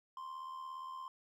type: tone with amplitude modulation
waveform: triangle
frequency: 1046.5 Hz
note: C6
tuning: in tune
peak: -39 dBFS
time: 0.17-1.08 s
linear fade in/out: 2 ms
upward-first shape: sine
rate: 77.3 Hz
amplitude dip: 50%
effects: none